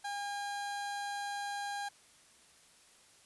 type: tone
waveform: 30% pulse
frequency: 810 Hz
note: G#5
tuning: 43 cents flat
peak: -34 dBFS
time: 0.04-1.89 s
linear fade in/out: 10 ms
effects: white hiss -62 dBFS RMS until 3.25 s + resampled to 24000 Hz